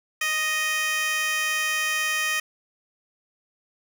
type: tone with high-pass filter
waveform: 15% pulse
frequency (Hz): 622.3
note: D#5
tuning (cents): 0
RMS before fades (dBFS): -25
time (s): 0.21-2.4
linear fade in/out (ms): 5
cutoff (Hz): 2000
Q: 1.3
effects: none